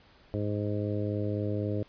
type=harmonic tone; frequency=103.83 Hz; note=G#2; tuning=in tune; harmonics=1 / 2 / 3 / 4 / 5 / 6; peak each=-31 / -37 / -35 / -37 / -37 / -42 dBFS; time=0.34-1.83 s; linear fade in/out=0 ms; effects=pink hiss -59 dBFS RMS until 1.88 s + resampled to 11025 Hz